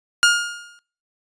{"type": "tone with exponential decay", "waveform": "sawtooth", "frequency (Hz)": 1419, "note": "F6", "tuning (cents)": 27, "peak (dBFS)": -6, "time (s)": [0.23, 0.79], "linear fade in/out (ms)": 0, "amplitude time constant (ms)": 120, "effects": ["noise-tail reverb RT60 0.4 s tail -22 dB re dry", "resampled to 22050 Hz"]}